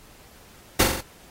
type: noise with echo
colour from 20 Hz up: pink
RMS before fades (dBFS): -18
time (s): 0.79-0.84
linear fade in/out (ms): 10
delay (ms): 43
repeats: 4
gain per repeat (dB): -4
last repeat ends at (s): 1.012
effects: pink hiss -51 dBFS RMS until 1.3 s + AAC 48 kbps